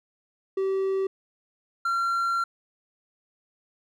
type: tone pair in turn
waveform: triangle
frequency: 385.3 / 1370.6 Hz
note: G4 / F6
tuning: -30 / -33 cents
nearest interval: octave + minor seventh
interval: 2197 cents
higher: second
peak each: -21 dBFS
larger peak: neither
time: 0.57-1.07 / 1.85-2.44 s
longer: second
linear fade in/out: 5 ms
effects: none